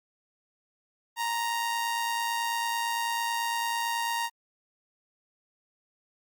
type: tone with amplitude modulation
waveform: sawtooth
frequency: 932.3 Hz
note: A#5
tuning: in tune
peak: -22 dBFS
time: 1.16-4.3 s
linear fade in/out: 50 ms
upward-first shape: sine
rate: 109 Hz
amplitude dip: 40%
effects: Opus 48 kbps